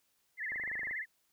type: tone with vibrato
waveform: sine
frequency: 1900 Hz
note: A#6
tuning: 33 cents sharp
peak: -35 dBFS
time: 0.37-1.06 s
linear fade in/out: 50 ms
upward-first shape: sine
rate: 17 Hz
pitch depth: 180 cents each way
type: click train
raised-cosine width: 1 ms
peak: -37 dBFS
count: 11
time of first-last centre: 0.52-0.911 s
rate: 25.6 Hz
effects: white hiss -75 dBFS RMS until 1.32 s